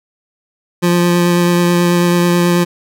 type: tone with vibrato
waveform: 25% pulse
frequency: 174.61 Hz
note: F3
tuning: in tune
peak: -6 dBFS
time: 0.82-2.65 s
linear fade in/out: 20 ms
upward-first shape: triangle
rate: 9.2 Hz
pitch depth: 14 cents each way
effects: none